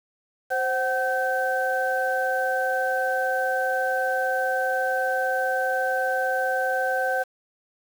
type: tone cluster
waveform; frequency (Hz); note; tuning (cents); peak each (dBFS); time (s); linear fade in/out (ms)
sine; 523 / 752 / 1546; C5 / F#5 / G6; -1 / +28 / -24; -26; 0.5-7.24; 20
effects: 7-bit